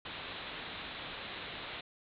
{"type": "low-pass noise", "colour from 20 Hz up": "white", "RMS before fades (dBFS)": -44, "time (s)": [0.05, 1.81], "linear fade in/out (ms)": 5, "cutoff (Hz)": 4000, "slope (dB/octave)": 96, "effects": []}